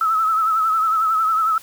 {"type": "tone with vibrato", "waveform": "sine", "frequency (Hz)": 1301, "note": "E6", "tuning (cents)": -23, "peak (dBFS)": -15, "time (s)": [0.01, 1.58], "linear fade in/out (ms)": 2, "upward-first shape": "sine", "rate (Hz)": 11, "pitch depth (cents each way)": 50, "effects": ["white hiss -44 dBFS RMS until 1.62 s"]}